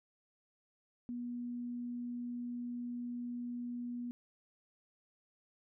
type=tone; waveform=sine; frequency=242.1 Hz; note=B3; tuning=34 cents flat; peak=-38 dBFS; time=1.09-4.11 s; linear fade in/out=0 ms; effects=none